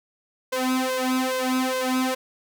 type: tone with flanger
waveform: sawtooth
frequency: 257.5 Hz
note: C4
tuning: 28 cents flat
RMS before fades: -24 dBFS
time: 0.52-2.15 s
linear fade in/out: 10 ms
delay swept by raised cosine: 1.9 to 3.1 ms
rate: 2.4 Hz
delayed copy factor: +0.9
effects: none